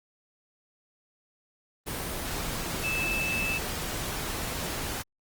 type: tone in noise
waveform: sine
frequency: 2626 Hz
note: E7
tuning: 7 cents flat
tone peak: -28 dBFS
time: 2.83-3.59 s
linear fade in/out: 20 ms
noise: pink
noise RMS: -33 dBFS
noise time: 1.86-5.03 s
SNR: +2 dB
effects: Opus 24 kbps